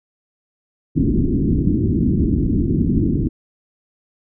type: low-pass noise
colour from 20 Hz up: white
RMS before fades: -17 dBFS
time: 0.95-3.29 s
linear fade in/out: 20 ms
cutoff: 330 Hz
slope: 48 dB/octave
effects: none